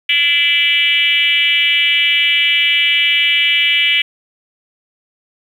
sine tone with frequency modulation, 2637 Hz, E7, in tune, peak -10 dBFS, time 0.09-4.02 s, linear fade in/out 5 ms, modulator 308 Hz, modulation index 1.9, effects 7-bit

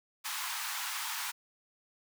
pink high-pass noise, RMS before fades -37 dBFS, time 0.24-1.32 s, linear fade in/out 20 ms, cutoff 870 Hz, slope 48 dB/octave, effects none

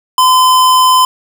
square tone, 1022 Hz, C6, 41 cents flat, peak -6 dBFS, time 0.18-1.05 s, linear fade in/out 2 ms, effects none

